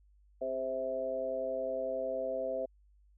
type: harmonic tone with a mistuned harmonic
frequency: 130.81 Hz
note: C3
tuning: in tune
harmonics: 2 / 3 / 4 / 5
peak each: -46 / -43 / -35 / -36 dBFS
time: 0.41-2.66 s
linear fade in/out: 10 ms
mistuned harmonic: 3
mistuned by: +49 cents
effects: added 50 Hz sine -61 dBFS peak until 3.17 s